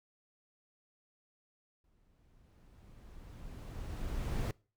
brown noise with exponential growth, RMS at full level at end -32 dBFS, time 1.84-4.51 s, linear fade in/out 1 ms, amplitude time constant 580 ms, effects noise-tail reverb RT60 0.4 s tail -25 dB re dry

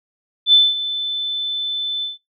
sine tone with ADSR envelope, 3520 Hz, A7, in tune, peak -6 dBFS, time 0.46-2.18 s, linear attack 72 ms, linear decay 210 ms, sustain -14 dB, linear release 150 ms, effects noise-tail reverb RT60 0.2 s tail -26 dB re dry

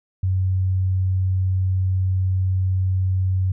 sine tone, 93.6 Hz, F#2, 20 cents sharp, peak -17 dBFS, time 0.23-3.52 s, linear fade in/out 5 ms, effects none

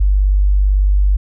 sine tone, 49 Hz, G1, in tune, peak -9 dBFS, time 0-1.17 s, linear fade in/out 10 ms, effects none

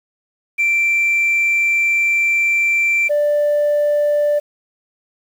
sine tone pair in turn, 2349 / 588.6 Hz, D7 / D5, 0 / +4 cents, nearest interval 2 octaves, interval 2396 cents, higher first, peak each -11 dBFS, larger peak neither, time 0.58-3.09 / 3.09-4.4 s, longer first, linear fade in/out 20 ms, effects tanh soft clip ceiling -11 dBFS + 7-bit

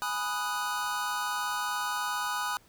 square chord, G# minor seventh, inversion none, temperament equal, 830.6 / 987.8 / 1244.5 / 1480 Hz, G#5 / B5 / D#6 / F#6, 0 / 0 / 0 / 0 cents, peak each -38 / -36 / -35 / -36 dBFS, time 0.02-2.57 s, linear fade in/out 0 ms, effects pink hiss -61 dBFS RMS until 2.68 s

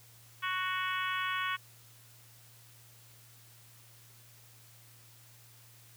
harmonic tone, 370.6 Hz, F#4, 3 cents sharp, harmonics 3 / 4 / 5 / 6 / 7 / 8 / 9, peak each -35 / -37 / -39 / -41 / -42 / -43 / -44 dBFS, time 0.42-1.57 s, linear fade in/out 20 ms, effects added 116 Hz sine -59 dBFS peak until 5.96 s + white hiss -59 dBFS RMS until 5.96 s

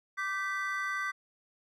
triangle chord, G major, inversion second, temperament equal with one note detuned, 1174.7 / 1542.8 / 1975.5 Hz, D6 / G6 / B6, 0 / -28 / 0 cents, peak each -34 dBFS, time 0.17-1.12 s, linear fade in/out 20 ms, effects none

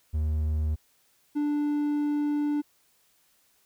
triangle tone pair in turn, 77 / 294 Hz, D#2 / D4, -17 / +2 cents, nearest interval octave + major seventh, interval 2319 cents, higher second, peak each -22 dBFS, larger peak neither, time 0.13-0.76 / 1.35-2.62 s, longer second, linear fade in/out 20 ms, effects white hiss -66 dBFS RMS until 3.65 s

